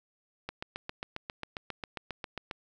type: click train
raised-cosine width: 0.3 ms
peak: -20 dBFS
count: 16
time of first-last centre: 0.49-2.512 s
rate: 7.42 Hz
effects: none